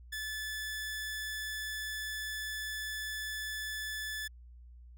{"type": "tone", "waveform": "sawtooth", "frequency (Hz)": 1735, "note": "A6", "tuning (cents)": -25, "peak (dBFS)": -33, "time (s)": [0.12, 4.28], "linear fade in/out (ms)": 10, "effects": ["added 60 Hz sine -50 dBFS peak until 4.97 s"]}